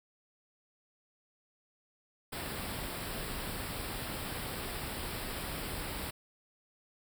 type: band-stop noise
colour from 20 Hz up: pink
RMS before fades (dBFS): -39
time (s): 2.32-6.11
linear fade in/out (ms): 10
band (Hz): 5300 to 7700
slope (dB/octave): 96
effects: none